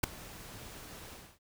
pink noise with ADSR envelope, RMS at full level -24 dBFS, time 0.03-1.39 s, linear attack 9 ms, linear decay 5 ms, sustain -24 dB, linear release 280 ms, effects none

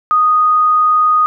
sine tone, 1241 Hz, D#6, 5 cents flat, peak -8 dBFS, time 0.11-1.26 s, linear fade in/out 0 ms, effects none

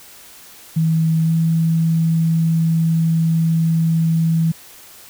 sine tone with pitch glide, 161.3 to 163.36 Hz, E3 to E3, -37 to -15 cents, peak -13 dBFS, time 0.76-4.52 s, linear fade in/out 10 ms, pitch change +22 cents, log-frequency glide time 1.24-1.31 s, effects white hiss -42 dBFS RMS until 5.09 s

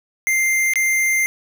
square tone with dropouts, 2095 Hz, C7, 2 cents sharp, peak -16 dBFS, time 0.27-1.26 s, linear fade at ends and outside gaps 0 ms, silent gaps 0.736-0.757 s, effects none

